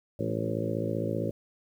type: harmonic tone with a mistuned harmonic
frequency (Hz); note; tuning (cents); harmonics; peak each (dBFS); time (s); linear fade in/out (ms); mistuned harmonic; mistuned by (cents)
55.3; A1; +9; 2 / 3 / 4 / 5 / 6 / 7 / 8 / 9 / 10; -34 / -36 / -37 / -38 / -36 / -38 / -39 / -37 / -36; 0.19-1.31; 5; 4; -42
effects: 10-bit